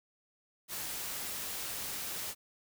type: noise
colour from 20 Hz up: white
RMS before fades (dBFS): -39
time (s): 0.68-2.35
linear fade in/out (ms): 50
effects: none